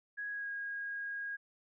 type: tone with pitch glide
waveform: sine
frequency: 1661.2 to 1636.4 Hz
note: G#6 to G#6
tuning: 0 to -26 cents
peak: -37 dBFS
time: 0.17-1.37 s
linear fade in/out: 20 ms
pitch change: -26 cents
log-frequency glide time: 0.3-0.5 s
effects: none